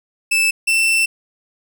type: tone pair in turn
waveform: 40% pulse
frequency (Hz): 2634 / 2678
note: E7 / E7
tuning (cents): -2 / +27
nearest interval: unison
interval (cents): 29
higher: second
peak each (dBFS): -12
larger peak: neither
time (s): 0.31-0.51 / 0.67-1.06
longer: second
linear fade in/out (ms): 10
effects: none